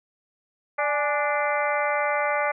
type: harmonic tone with a mistuned harmonic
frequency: 293.7 Hz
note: D4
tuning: in tune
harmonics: 2 / 3 / 4 / 5 / 6 / 7 / 8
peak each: -26 / -28 / -29 / -31 / -35 / -29 / -35 dBFS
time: 0.78-2.52 s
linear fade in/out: 10 ms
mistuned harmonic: 3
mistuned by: -74 cents
effects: none